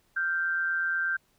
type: tone pair together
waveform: sine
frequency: 1396.9 / 1565.1 Hz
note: F6 / G6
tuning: 0 / -3 cents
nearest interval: major second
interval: 197 cents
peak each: -33 / -26 dBFS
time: 0.16-1.17 s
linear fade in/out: 10 ms
effects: pink hiss -68 dBFS RMS until 1.38 s